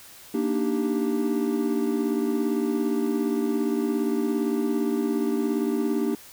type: chord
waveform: triangle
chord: Eb major seventh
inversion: second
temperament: equal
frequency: 233.1 / 293.7 / 311.1 / 392 Hz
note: Bb3 / D4 / Eb4 / G4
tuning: 0 / 0 / 0 / 0 cents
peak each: -25 / -25 / -29 / -26 dBFS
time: 0.34-6.15 s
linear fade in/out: 5 ms
effects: white hiss -47 dBFS RMS until 6.32 s